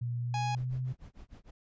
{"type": "tone with pitch glide", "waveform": "sine", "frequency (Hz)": [120, 127.87], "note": ["B2", "C3"], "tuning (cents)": [-49, -39], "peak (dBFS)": -31, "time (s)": [0.01, 0.93], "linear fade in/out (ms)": 10, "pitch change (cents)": 110, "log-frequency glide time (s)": [0.2, 0.76]}
{"type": "tone", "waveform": "45% pulse", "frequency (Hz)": 830.6, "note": "G#5", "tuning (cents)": 0, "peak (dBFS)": -32, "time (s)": [0.34, 0.55], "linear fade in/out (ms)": 2}
{"type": "noise with tremolo", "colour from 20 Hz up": "brown", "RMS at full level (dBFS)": -47, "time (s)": [0.56, 1.51], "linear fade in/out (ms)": 10, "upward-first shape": "sine", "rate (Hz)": 6.6, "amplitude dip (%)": 100}
{"effects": ["resampled to 16000 Hz"]}